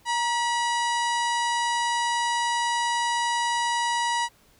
harmonic tone with a mistuned harmonic, 970 Hz, B5, 31 cents flat, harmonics 1 / 2 / 3 / 4 / 5 / 6 / 7 / 8 / 9 / 10, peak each -24 / -30 / -34 / -36 / -38 / -40 / -41 / -42 / -43 / -44 dBFS, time 0.05-4.29 s, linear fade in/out 50 ms, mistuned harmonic 1, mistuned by -51 cents, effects pink hiss -59 dBFS RMS until 4.59 s

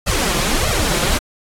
pink noise with flanger, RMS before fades -17 dBFS, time 0.06-1.19 s, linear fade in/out 20 ms, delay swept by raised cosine 1.5 to 5.9 ms, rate 1.6 Hz, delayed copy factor +0.9, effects low-pass 11000 Hz 12 dB/octave + AAC 64 kbps

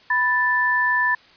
sine tone pair together, 987.8 / 1760.1 Hz, B5 / A6, 0 / 0 cents, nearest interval minor seventh, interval 1000 cents, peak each -22 / -18 dBFS, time 0.1-1.15 s, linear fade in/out 5 ms, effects white hiss -51 dBFS RMS until 1.36 s + resampled to 11025 Hz

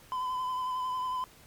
triangle tone with vibrato, 1014 Hz, B5, 45 cents sharp, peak -28 dBFS, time 0.12-1.24 s, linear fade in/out 0 ms, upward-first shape sine, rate 11 Hz, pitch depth 26 cents each way, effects pink hiss -56 dBFS RMS until 1.46 s + MP3 96 kbps

